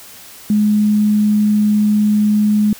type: tone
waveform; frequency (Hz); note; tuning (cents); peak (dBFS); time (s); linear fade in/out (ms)
sine; 210.2; G#3; +21; -10; 0.5-2.73; 2
effects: white hiss -38 dBFS RMS until 2.79 s